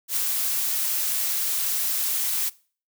blue noise with ADSR envelope, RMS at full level -23 dBFS, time 0.08-2.5 s, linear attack 85 ms, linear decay 7 ms, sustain -2 dB, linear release 19 ms, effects noise-tail reverb RT60 0.4 s tail -21 dB re dry

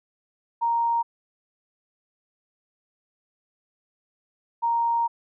sine tone pair in turn, 932.3 / 932.3 Hz, A#5 / A#5, 0 / 0 cents, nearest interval unison, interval 0 cents, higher neither, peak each -20 dBFS, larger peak neither, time 0.61-1.03 / 4.62-5.08 s, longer second, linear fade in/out 20 ms, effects none

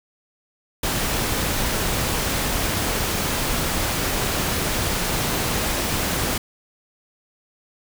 pink noise, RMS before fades -23 dBFS, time 0.83-6.38 s, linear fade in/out 5 ms, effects none

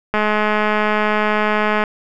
click train, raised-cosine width 0.5 ms, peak -3 dBFS, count 361, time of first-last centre 0.14-1.838 s, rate 212 Hz, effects none

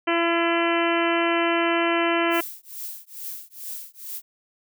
harmonic tone, 337.7 Hz, E4, 42 cents sharp, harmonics 1 / 2 / 3 / 4 / 5 / 6 / 7 / 8 / 9, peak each -23 / -26 / -28 / -29 / -30 / -31 / -31 / -32 / -33 dBFS, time 0.07-2.41 s, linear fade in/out 10 ms
violet noise with tremolo, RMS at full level -32 dBFS, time 2.3-4.22 s, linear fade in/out 50 ms, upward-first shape triangle, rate 2.3 Hz, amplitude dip 100%
effects none

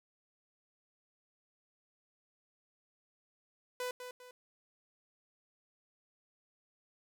sawtooth tone with echo, 498.7 Hz, B4, 17 cents sharp, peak -32 dBFS, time 3.8-3.91 s, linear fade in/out 2 ms, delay 200 ms, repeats 2, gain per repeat -8 dB, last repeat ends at 4.31 s, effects none

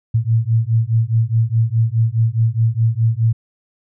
sine beating tone pair, 111.3 / 116.1 Hz, A2 / A#2, +20 / -7 cents, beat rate 4.8 Hz, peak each -16 dBFS, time 0.14-3.33 s, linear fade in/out 10 ms, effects none

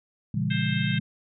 sine chord, A# diminished seventh, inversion none, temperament just, 116.54 / 139.85 / 167.82 / 201.4 Hz, A#2 / C#3 / E3 / G3, 0 / +16 / +31 / +47 cents, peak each -29 dBFS, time 0.34-1 s, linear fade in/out 5 ms
harmonic tone, 527 Hz, C5, 12 cents sharp, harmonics 3 / 4 / 5 / 6 / 7, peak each -34 / -35 / -36 / -37 / -37 dBFS, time 0.5-0.99 s, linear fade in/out 10 ms
effects none

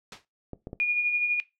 white noise with exponential decay, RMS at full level -32 dBFS, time 0.12-0.25 s, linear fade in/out 2 ms, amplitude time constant 28 ms
clicks, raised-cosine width 2 ms, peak -23 dBFS, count 3, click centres 0.533 / 0.671 / 0.731 s
sine tone with tremolo, 2438 Hz, D#7, 36 cents flat, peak -20 dBFS, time 0.8-1.4 s, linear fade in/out 0 ms, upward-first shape sine, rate 12 Hz, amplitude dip 45%
effects noise-tail reverb RT60 0.2 s tail -18 dB re dry + low-pass 4000 Hz 12 dB/octave

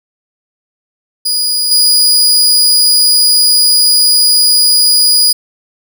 sawtooth tone with level steps, 4907 Hz, D#8, 25 cents flat, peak -8 / -3 dBFS, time 1.25-5.33 s, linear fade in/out 10 ms, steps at 1.71 s, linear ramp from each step 5 ms, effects none

